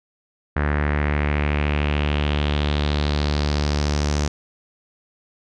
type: tone with low-pass filter sweep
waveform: sawtooth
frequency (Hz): 73.6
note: D2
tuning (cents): +4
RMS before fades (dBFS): -21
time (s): 0.56-4.28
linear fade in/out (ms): 5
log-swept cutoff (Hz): 1700 to 6200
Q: 3.2
effects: none